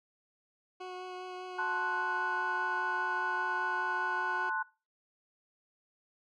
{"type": "tone with vibrato", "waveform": "20% pulse", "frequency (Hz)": 366.8, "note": "F#4", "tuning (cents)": -15, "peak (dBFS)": -35, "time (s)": [0.8, 4.5], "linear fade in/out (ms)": 10, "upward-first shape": "triangle", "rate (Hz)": 5, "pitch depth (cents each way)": 12}
{"type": "chord", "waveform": "sine", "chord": "F# diminished", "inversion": "first", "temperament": "equal", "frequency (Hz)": [880, 1046.5, 1480], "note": ["A5", "C6", "F#6"], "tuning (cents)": [0, 0, 0], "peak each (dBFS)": [-36, -37, -33], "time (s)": [1.58, 4.63], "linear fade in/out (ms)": 10}
{"effects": ["noise-tail reverb RT60 0.3 s tail -21 dB re dry", "low-pass 4000 Hz 12 dB/octave"]}